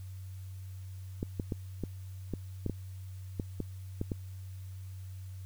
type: clicks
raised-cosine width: 3 ms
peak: -20 dBFS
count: 11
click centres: 1.229 / 1.398 / 1.522 / 1.837 / 2.337 / 2.663 / 2.697 / 3.398 / 3.603 / 4.014 / 4.118 s
effects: added 94 Hz sine -41 dBFS peak until 5.45 s + white hiss -62 dBFS RMS until 5.45 s